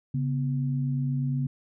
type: tone pair together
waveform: sine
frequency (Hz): 138.59 / 246.9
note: C#3 / B3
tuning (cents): 0 / 0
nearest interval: minor seventh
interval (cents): 1000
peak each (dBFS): -25 / -32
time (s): 0.14-1.47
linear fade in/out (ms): 5
effects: none